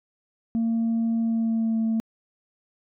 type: tone with pitch glide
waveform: sine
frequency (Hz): 228.3 to 223.9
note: A#3 to A3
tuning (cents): -36 to +30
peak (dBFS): -19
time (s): 0.55-2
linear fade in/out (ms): 0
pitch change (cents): -34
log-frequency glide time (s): 1.19-1.8
effects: tanh soft clip ceiling -19 dBFS